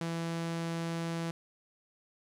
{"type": "tone", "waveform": "sawtooth", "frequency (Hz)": 166.6, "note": "E3", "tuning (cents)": 19, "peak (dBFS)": -29, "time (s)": [0.01, 1.31], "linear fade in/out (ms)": 2, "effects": ["low-pass 9000 Hz 12 dB/octave", "11-bit"]}